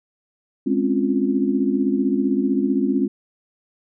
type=chord; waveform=sine; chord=Db major seventh; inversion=second; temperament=equal; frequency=207.7 / 261.6 / 277.2 / 349.2 Hz; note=Ab3 / C4 / Db4 / F4; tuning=0 / 0 / 0 / 0 cents; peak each=-23 / -21 / -22 / -25 dBFS; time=0.66-3.08 s; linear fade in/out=10 ms; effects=none